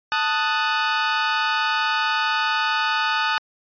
sawtooth chord, D# diminished, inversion second, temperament equal, 880 / 1244.5 / 1480 Hz, A5 / D#6 / F#6, 0 / 0 / 0 cents, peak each -20 dBFS, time 0.12-3.38 s, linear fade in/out 0 ms, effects resampled to 11025 Hz

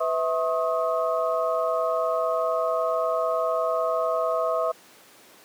sine tone cluster, 501 / 650 / 1083 / 1259 Hz, B4 / E5 / C#6 / D#6, +25 / -24 / -41 / +20 cents, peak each -28 / -24 / -30 / -30 dBFS, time 0-4.72 s, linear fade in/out 10 ms, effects pink hiss -51 dBFS RMS until 5.44 s + high-pass 300 Hz 12 dB/octave

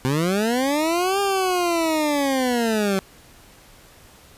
20% pulse linear two-way sweep, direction up then down, 125.7 to 402.6 to 188.8 Hz, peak -14 dBFS, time 0.05-2.99 s, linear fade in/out 0 ms, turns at 1.2 s, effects pink hiss -49 dBFS RMS until 4.37 s + resampled to 32000 Hz

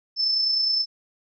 sine tone with amplitude modulation, 5274 Hz, E8, in tune, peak -18 dBFS, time 0.16-0.86 s, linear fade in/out 50 ms, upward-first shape sine, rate 29.7 Hz, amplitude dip 35%, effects none

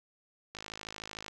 click train, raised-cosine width 0.2 ms, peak -24 dBFS, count 40, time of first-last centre 0.55-1.282 s, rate 53.3 Hz, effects none

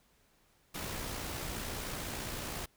pink noise with amplitude modulation, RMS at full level -38 dBFS, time 0.74-2.66 s, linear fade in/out 10 ms, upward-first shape sine, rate 59.6 Hz, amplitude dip 35%, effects pink hiss -69 dBFS RMS until 2.76 s

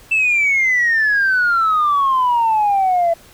sine exponential sweep, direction down, 2666 to 664 Hz, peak -11 dBFS, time 0.11-3.14 s, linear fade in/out 10 ms, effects tanh soft clip ceiling -9 dBFS + pink hiss -45 dBFS RMS until 3.33 s

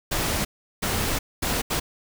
pink noise bursts at uneven times, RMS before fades -25 dBFS, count 4, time 0.11-0.45 / 0.82-1.19 / 1.42-1.62 / 1.7-1.8 s, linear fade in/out 10 ms, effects none

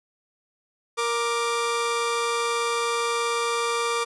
sawtooth tone pair together, 468.3 / 1180 Hz, A#4 / D6, +8 / +8 cents, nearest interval octave + major third, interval 1600 cents, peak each -22 dBFS, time 0.97-4.05 s, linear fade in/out 20 ms, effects resampled to 24000 Hz

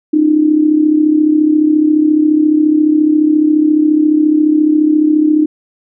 sine tone with amplitude modulation, 305.7 Hz, D#4, 30 cents flat, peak -4 dBFS, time 0.13-5.46 s, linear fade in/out 10 ms, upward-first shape sine, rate 34.4 Hz, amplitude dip 65%, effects none

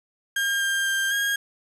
35% pulse tone with pitch steps, 1609 / 1596 / 1587 / 1629 Hz, G6 / G6 / G6 / G#6, +45 / +31 / +21 / -34 cents, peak -20 dBFS, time 0.36-1.36 s, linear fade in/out 5 ms, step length 250 ms, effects resampled to 32000 Hz + 8-bit

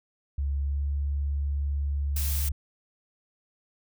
sine tone with pitch glide, 70 to 71.02 Hz, C#2 to C#2, +18 to +43 cents, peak -25 dBFS, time 0.38-2.52 s, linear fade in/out 5 ms, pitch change +25 cents, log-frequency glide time 0.63-0.81 s
blue noise, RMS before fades -33 dBFS, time 2.16-2.49 s, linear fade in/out 5 ms
effects none

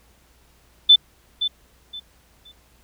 sine tone with echo, 3520 Hz, A7, in tune, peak -7 dBFS, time 0.89-0.96 s, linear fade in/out 10 ms, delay 520 ms, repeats 3, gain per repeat -12 dB, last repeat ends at 2.52 s, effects added 60 Hz sine -58 dBFS peak until 2.83 s + pink hiss -58 dBFS RMS until 2.83 s

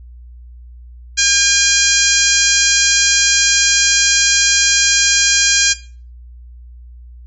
harmonic tone with a mistuned harmonic, 806 Hz, G5, 48 cents sharp, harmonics 2 / 3 / 4 / 5 / 6 / 7 / 8 / 9, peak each -19 / -19 / -19 / -19 / -19 / -19 / -19 / -19 dBFS, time 1.17-5.74 s, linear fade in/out 20 ms, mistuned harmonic 5, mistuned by +48 cents, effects noise-tail reverb RT60 0.4 s tail -17 dB re dry + added 60 Hz sine -34 dBFS peak until 7.26 s

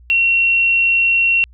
sine tone, 2731 Hz, F7, 39 cents flat, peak -11 dBFS, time 0.1-1.44 s, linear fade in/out 0 ms, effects added 60 Hz sine -41 dBFS peak until 1.53 s

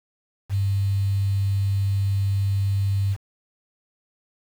sine tone with quantisation, 98.7 Hz, G2, 12 cents sharp, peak -19 dBFS, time 0.49-3.17 s, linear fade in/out 50 ms, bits 7, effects none

